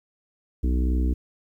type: harmonic tone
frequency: 62.5 Hz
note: B1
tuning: 21 cents sharp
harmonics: 1 / 3 / 4 / 5 / 6 / 7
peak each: -20 / -34 / -32 / -32 / -41 / -42 dBFS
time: 0.63-1.14 s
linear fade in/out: 10 ms
effects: 10-bit